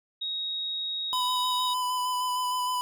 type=tone; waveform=sine; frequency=3774 Hz; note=A#7; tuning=21 cents sharp; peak=-29 dBFS; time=0.21-1.74 s; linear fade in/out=10 ms
type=tone with vibrato; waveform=square; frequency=1000 Hz; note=B5; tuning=21 cents sharp; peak=-27 dBFS; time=1.13-2.81 s; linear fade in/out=0 ms; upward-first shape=square; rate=6.5 Hz; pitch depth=12 cents each way
effects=none